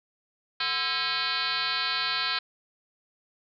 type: tone with frequency modulation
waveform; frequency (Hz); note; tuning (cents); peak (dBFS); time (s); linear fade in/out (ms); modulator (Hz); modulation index
sine; 2794; F7; 0; -25; 0.6-2.39; 5; 294; 5.8
effects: none